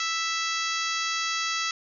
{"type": "harmonic tone", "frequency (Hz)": 659.3, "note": "E5", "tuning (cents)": 0, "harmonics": [2, 3, 4, 5, 6, 7, 8, 9, 10], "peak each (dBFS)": [-31, -33, -34, -35, -36, -36, -37, -38, -38], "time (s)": [0, 1.71], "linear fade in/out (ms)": 2, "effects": []}